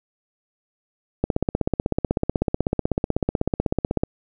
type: click train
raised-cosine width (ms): 2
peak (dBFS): -6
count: 46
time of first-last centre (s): 1.24-4.035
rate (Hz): 16.1
effects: none